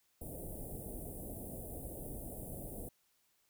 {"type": "band-stop noise", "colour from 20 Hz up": "pink", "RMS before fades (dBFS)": -45, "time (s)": [0.21, 2.89], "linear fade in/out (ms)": 5, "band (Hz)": [700, 9100], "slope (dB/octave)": 48, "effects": ["white hiss -75 dBFS RMS until 3.49 s"]}